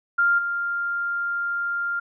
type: tone with level steps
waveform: sine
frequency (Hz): 1396.9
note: F6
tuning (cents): 0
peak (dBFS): -16 / -23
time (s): 0.18-2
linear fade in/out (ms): 10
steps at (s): 0.38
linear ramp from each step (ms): 10
effects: none